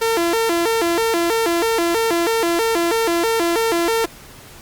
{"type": "tone with vibrato", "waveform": "sawtooth", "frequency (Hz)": 392.7, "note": "G4", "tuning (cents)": 3, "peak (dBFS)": -12, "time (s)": [0.01, 4.06], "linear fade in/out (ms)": 10, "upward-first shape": "square", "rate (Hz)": 3.1, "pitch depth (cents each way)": 250, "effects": ["pink hiss -41 dBFS RMS until 4.61 s", "Opus 48 kbps"]}